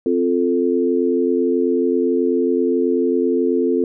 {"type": "chord", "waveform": "sine", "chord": "F major", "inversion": "second", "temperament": "equal", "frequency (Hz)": [261.6, 349.2, 440], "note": ["C4", "F4", "A4"], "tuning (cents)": [0, 0, 0], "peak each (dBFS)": -19, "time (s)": [0.06, 3.84], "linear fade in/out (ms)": 2, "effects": []}